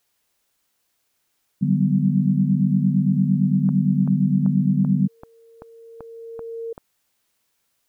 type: chord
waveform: sine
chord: G major seventh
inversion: second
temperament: equal with one note detuned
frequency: 146.83 / 187.25 / 196 / 246.9 Hz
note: D3 / F#3 / G3 / B3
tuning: 0 / +21 / 0 / 0 cents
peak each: -21 / -20 / -21 / -25 dBFS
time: 1.61-5.08 s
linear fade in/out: 20 ms
type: click train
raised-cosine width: 1 ms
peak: -23 dBFS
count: 9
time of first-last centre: 3.69-6.779 s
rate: 2.59 Hz
type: tone with exponential growth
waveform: sine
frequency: 458.2 Hz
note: A#4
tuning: 30 cents flat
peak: -26 dBFS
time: 4.43-6.73 s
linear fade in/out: 5 ms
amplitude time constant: 500 ms
effects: white hiss -71 dBFS RMS until 7.88 s